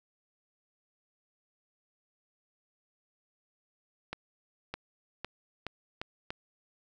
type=accelerating click train; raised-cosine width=0.3 ms; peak=-20 dBFS; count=6; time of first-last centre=4.13-6.305 s; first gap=610 ms; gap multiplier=0.83; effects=none